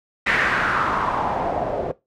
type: noise with low-pass filter sweep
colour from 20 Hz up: white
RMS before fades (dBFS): -22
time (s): 0.26-1.92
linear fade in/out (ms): 10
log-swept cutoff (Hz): 2000 to 530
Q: 3.5
effects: noise-tail reverb RT60 0.2 s tail -18 dB re dry